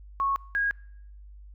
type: tone pair in turn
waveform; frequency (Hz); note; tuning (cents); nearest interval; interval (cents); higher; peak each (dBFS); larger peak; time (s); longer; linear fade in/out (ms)
sine; 1101 / 1637.8; C#6 / G#6; -12 / -25; perfect fifth; 687; second; -23; neither; 0.2-0.36 / 0.55-0.71; neither; 0
effects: noise-tail reverb RT60 0.7 s tail -24 dB re dry + added 50 Hz sine -44 dBFS peak until 1.54 s